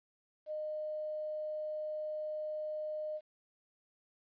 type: tone with quantisation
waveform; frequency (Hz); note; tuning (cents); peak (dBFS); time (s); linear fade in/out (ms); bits
sine; 613; D#5; -26; -36; 0.46-3.21; 50; 11
effects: resampled to 11025 Hz